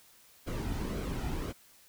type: noise with flanger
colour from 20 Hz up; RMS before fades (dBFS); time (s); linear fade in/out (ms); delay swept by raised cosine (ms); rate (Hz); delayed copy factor
brown; -35; 0.46-1.53; 20; 1.1 to 1.85; 1.9; -0.55
effects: white hiss -60 dBFS RMS until 1.88 s